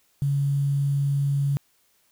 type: tone with quantisation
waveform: sine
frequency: 140.6 Hz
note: C#3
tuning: 25 cents sharp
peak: -20 dBFS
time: 0.22-1.57 s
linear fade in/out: 0 ms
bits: 8
effects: white hiss -65 dBFS RMS until 2.11 s